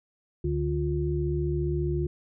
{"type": "tone cluster", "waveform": "sine", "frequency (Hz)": [73.3, 148.1, 352.5], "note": ["D2", "D3", "F4"], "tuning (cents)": [-3, 15, 16], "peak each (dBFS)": -29, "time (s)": [0.44, 2.07], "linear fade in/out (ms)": 5, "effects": []}